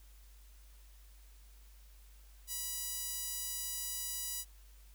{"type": "tone with high-pass filter", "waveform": "sawtooth", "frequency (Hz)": 978, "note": "B5", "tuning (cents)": -17, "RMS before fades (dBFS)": -40, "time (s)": [2.47, 4.45], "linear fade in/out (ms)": 50, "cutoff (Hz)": 7300, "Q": 0.8, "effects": ["added 50 Hz sine -55 dBFS peak until 4.94 s", "white hiss -66 dBFS RMS until 4.94 s"]}